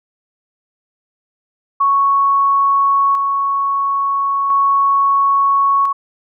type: tone with tremolo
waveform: sine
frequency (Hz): 1108.7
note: C#6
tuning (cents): 0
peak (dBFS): -10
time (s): 1.8-5.93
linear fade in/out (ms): 10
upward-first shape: square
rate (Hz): 0.37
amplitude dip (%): 35
effects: none